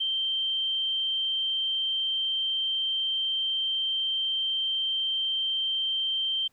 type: tone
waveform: sine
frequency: 3136 Hz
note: G7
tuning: in tune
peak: -25 dBFS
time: 0-6.48 s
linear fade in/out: 10 ms
effects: pink hiss -68 dBFS RMS until 6.52 s